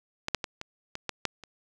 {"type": "clicks", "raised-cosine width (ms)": 0.2, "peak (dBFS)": [-12, -7, -15, -19, -18, -13, -9, -27], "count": 8, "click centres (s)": [0.284, 0.347, 0.442, 0.614, 0.954, 1.093, 1.253, 1.437], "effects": []}